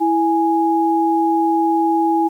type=tone pair together; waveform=sine; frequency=329.6 / 830.5 Hz; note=E4 / G#5; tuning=0 / 0 cents; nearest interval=octave + major third; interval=1600 cents; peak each=-16 dBFS; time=0-2.29 s; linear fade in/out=20 ms; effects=8-bit